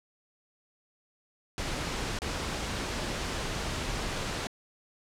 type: noise with dropouts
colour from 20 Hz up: pink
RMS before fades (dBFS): -33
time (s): 1.58-4.47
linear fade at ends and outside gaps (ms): 0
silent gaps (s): 2.188-2.219
effects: low-pass 7000 Hz 12 dB/octave